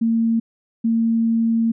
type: tone pair in turn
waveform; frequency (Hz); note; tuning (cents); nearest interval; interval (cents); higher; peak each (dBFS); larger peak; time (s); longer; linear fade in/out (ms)
sine; 227.9 / 227.9; A#3 / A#3; -39 / -39; unison; 0; neither; -15; neither; 0.01-0.4 / 0.84-1.72; second; 10
effects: none